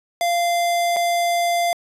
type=tone with dropouts; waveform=square; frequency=692 Hz; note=F5; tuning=16 cents flat; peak=-18 dBFS; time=0.21-1.73 s; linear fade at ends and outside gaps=1 ms; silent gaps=0.963-0.967 s; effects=resampled to 32000 Hz